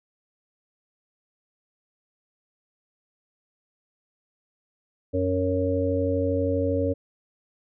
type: harmonic tone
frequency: 92.5 Hz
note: F#2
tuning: in tune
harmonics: 1 / 3 / 5 / 6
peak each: -27 / -27 / -27 / -27 dBFS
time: 5.13-6.94 s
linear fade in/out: 20 ms
effects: none